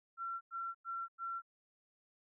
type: tone bursts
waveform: sine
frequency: 1359 Hz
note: F6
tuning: 48 cents flat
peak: -38 dBFS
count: 4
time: 0.17-1.421 s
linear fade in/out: 50 ms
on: 240 ms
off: 97 ms
effects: none